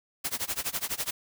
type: noise with tremolo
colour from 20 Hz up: white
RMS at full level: -29 dBFS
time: 0.24-1.11 s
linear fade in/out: 10 ms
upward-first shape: sine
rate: 12 Hz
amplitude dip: 95%
effects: none